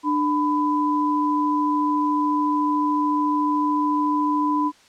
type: tone pair together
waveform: sine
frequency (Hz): 297.7 / 1000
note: D4 / B5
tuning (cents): +24 / +21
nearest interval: octave + major sixth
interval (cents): 2097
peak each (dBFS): -21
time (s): 0.03-4.72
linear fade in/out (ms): 50
effects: white hiss -53 dBFS RMS until 4.88 s + low-pass 6000 Hz 12 dB/octave